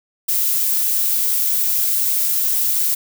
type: noise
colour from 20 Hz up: violet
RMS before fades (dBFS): -18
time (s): 0.28-2.95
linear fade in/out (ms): 10
effects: none